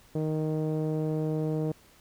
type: tone with low-pass filter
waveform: sawtooth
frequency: 155.56 Hz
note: D#3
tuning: in tune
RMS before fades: -29 dBFS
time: 0.15-1.72 s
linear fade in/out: 5 ms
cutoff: 500 Hz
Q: 2
effects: pink hiss -58 dBFS RMS until 2 s